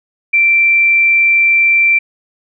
sine tone, 2349 Hz, D7, in tune, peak -7 dBFS, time 0.33-1.99 s, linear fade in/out 10 ms, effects none

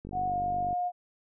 click train, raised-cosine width 3 ms, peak -28 dBFS, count 34, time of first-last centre 0.05-0.729 s, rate 48.6 Hz
sine tone with pitch glide, 733 to 714.2 Hz, F#5 to F5, -16 to +39 cents, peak -27 dBFS, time 0.12-0.92 s, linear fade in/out 50 ms, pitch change -45 cents, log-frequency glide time 0.28-0.34 s
effects none

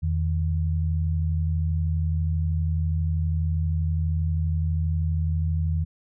sine tone pair together, 83.17 / 155.56 Hz, E2 / D#3, +16 / 0 cents, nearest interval major seventh, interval 1084 cents, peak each -22 / -28 dBFS, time 0.02-5.85 s, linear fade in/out 20 ms, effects none

